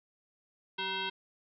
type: tone with frequency modulation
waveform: sine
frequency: 2093 Hz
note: C7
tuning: in tune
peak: -32 dBFS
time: 0.78-1.1 s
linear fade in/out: 10 ms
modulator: 570 Hz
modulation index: 2.9
effects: none